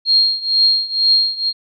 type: tone with tremolo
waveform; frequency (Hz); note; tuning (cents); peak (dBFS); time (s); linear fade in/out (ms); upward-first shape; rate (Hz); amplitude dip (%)
sine; 4235; C8; +20; -8; 0.05-1.53; 50; triangle; 2.1; 90
effects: none